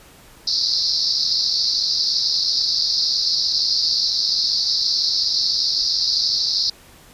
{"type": "band-pass noise", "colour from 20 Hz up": "white", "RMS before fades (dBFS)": -20, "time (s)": [0.47, 6.7], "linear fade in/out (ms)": 5, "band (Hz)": [4100, 5300], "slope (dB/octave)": 96, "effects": ["pink hiss -47 dBFS RMS until 7.13 s", "resampled to 32000 Hz"]}